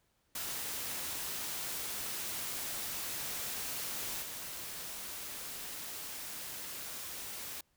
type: noise with level steps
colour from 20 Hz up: white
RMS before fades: -39 / -43 dBFS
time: 0.35-7.61 s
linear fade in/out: 5 ms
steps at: 4.22 s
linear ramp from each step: 10 ms
effects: pink hiss -75 dBFS RMS until 7.76 s